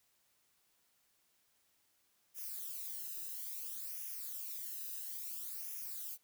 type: noise with flanger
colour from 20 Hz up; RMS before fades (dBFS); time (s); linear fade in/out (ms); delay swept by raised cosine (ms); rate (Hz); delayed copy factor
violet; -44; 2.34-6.18; 50; 0.24 to 0.91; 0.59; -0.7
effects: white hiss -75 dBFS RMS until 6.23 s